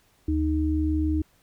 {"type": "tone pair together", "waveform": "sine", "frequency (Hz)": [76.5, 310], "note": ["D#2", "D#4"], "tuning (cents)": [-29, -6], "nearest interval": "2 octaves", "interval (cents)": 2423, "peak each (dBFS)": -24, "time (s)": [0.28, 1.22], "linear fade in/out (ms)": 5, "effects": ["pink hiss -63 dBFS RMS until 1.42 s"]}